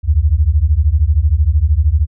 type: beating tone pair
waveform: sine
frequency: 69.3 / 82.3 Hz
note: C#2 / E2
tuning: 0 / -2 cents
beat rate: 13 Hz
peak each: -12 dBFS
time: 0.03-2.07 s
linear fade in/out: 50 ms
effects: none